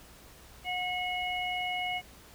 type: harmonic tone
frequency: 727 Hz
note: F#5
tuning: 31 cents flat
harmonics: 1 / 3 / 4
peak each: -34 / -34 / -37 dBFS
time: 0.64-2.02 s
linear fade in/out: 50 ms
effects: added 60 Hz sine -58 dBFS peak until 2.34 s + pink hiss -54 dBFS RMS until 2.34 s